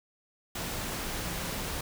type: tone in noise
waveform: sine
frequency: 173.7 Hz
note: F3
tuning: 9 cents flat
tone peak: -42 dBFS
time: 1.24-1.51 s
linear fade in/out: 5 ms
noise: pink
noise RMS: -35 dBFS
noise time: 0.55-1.81 s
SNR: -10 dB
effects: none